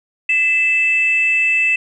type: tone pair together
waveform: sine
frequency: 2022 / 2637 Hz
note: B6 / E7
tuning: +40 / 0 cents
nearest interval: perfect fourth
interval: 460 cents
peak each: -21 / -12 dBFS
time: 0.29-1.76 s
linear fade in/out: 5 ms
effects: tanh soft clip ceiling -6 dBFS